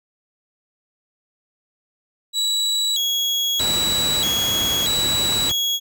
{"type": "tone with vibrato", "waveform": "35% pulse", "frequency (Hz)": 3607, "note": "A7", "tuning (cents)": 42, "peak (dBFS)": -17, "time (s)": [2.33, 5.8], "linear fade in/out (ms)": 50, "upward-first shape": "square", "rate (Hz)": 0.79, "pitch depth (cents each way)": 140}
{"type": "noise", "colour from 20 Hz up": "pink", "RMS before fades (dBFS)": -27, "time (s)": [3.59, 5.52], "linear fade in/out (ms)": 10}
{"effects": ["high-pass 60 Hz 12 dB/octave"]}